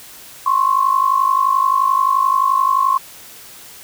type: tone pair together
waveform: sine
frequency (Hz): 1048.5 / 1100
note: C6 / C#6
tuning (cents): +3 / -14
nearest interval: minor second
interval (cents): 83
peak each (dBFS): -15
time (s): 0.46-2.98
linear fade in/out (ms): 5
effects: white hiss -39 dBFS RMS until 3.83 s